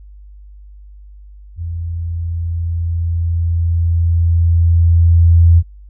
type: tone with level ramp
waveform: sine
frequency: 84.3 Hz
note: E2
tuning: 39 cents sharp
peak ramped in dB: -20 to -4 dBFS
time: 1.56-5.63 s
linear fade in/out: 50 ms
effects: added 50 Hz sine -35 dBFS peak until 5.89 s